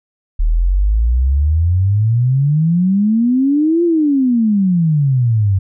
sine exponential two-way sweep, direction up then down, 37.4 to 349.2 to 93.3 Hz, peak -10 dBFS, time 0.39-5.59 s, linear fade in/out 10 ms, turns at 3.84 s, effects none

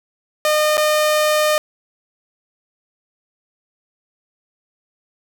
sawtooth tone with dropouts, 609 Hz, D#5, 37 cents flat, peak -10 dBFS, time 0.45-1.58 s, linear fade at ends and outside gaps 1 ms, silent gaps 0.771-0.778 s, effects none

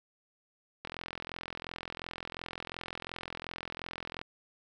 click train, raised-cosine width 0.3 ms, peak -22 dBFS, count 145, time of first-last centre 0.85-4.214 s, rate 42.8 Hz, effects none

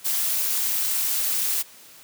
blue noise with amplitude modulation, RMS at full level -21 dBFS, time 0.04-1.63 s, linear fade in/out 20 ms, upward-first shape sine, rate 299 Hz, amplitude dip 65%, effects white hiss -48 dBFS RMS until 2.03 s + high-pass 80 Hz 12 dB/octave

